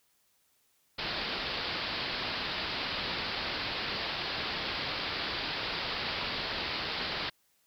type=low-pass noise; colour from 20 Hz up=white; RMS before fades=-35 dBFS; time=0.98-7.3 s; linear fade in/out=10 ms; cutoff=4900 Hz; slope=96 dB/octave; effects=white hiss -71 dBFS RMS until 7.66 s